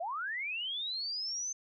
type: linear sweep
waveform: sine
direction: up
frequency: 622.3 to 6272 Hz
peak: -34 dBFS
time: 0-1.53 s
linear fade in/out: 10 ms
effects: none